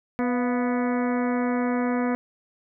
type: harmonic tone with a mistuned harmonic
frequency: 246.9 Hz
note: B3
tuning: in tune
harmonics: 1 / 2 / 3 / 4 / 5 / 6 / 7 / 8 / 9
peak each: -23 / -29 / -33 / -35 / -37 / -39 / -40 / -41 / -42 dBFS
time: 0.19-2.15 s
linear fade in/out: 0 ms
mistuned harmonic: 3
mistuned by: -66 cents
effects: none